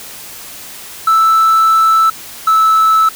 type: tone pair in turn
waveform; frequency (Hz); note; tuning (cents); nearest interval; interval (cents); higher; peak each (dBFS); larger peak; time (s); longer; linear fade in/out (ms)
triangle; 1318.5 / 1307.9; E6 / E6; 0 / -14; unison; 14; first; -4; neither; 1.07-2.1 / 2.47-3.09; first; 5
effects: tanh soft clip ceiling -1 dBFS + white hiss -31 dBFS RMS until 3.15 s